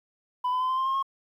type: tone with pitch steps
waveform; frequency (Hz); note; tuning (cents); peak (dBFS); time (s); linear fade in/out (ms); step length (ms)
sine; 996 / 1009.9 / 1024 / 1038.3 / 1052.8 / 1067.5 / 1082.4; B5 / B5 / C6 / C6 / C6 / C6 / C#6; +14 / +38 / -38 / -14 / +10 / +34 / -42; -21; 0.44-1.028; 10; 84
effects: tanh soft clip ceiling -23 dBFS + 10-bit